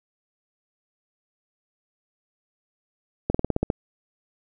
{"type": "slowing click train", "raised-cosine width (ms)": 2, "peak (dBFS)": -8, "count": 8, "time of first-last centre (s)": [3.3, 3.702], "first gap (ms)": 45, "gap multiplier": 1.08, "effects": []}